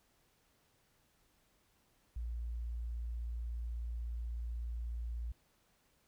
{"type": "tone", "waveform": "sine", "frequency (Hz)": 58.2, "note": "A#1", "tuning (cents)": -2, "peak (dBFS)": -37, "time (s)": [2.16, 5.32], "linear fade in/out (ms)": 5, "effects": ["pink hiss -73 dBFS RMS until 6.07 s"]}